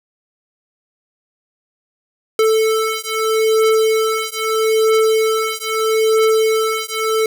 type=beating tone pair; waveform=square; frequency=440 / 440.78 Hz; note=A4 / A4; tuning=0 / +3 cents; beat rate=0.78 Hz; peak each=-17 dBFS; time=2.39-7.26 s; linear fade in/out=2 ms; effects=none